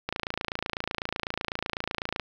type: click train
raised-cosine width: 0.3 ms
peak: -13 dBFS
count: 60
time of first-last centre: 0.09-2.197 s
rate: 28 Hz
effects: 8-bit